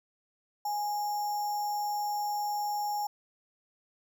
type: tone with sample-and-hold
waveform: sine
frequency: 830.6 Hz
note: G#5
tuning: in tune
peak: -29 dBFS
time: 0.65-3.07 s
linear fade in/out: 5 ms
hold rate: 6300 Hz
effects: none